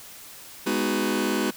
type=chord; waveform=sawtooth; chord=G# minor seventh; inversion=none; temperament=just; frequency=207.7 / 249.2 / 311.5 / 373.8 Hz; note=G#3 / B3 / D#4 / F#4; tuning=0 / +16 / +2 / +18 cents; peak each=-24 dBFS; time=0.66-1.51 s; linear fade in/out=10 ms; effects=white hiss -44 dBFS RMS until 1.56 s